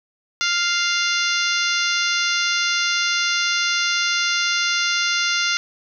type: harmonic tone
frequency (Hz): 698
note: F5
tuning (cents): -1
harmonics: 2 / 3 / 4 / 5 / 6 / 7 / 8 / 9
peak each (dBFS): -23 / -25 / -26 / -27 / -28 / -28 / -29 / -30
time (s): 0.41-5.57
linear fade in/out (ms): 0
effects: none